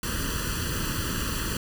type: noise with comb filter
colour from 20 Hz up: pink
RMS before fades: -29 dBFS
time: 0.03-1.57 s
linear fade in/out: 2 ms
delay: 0.67 ms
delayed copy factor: +0.95
effects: none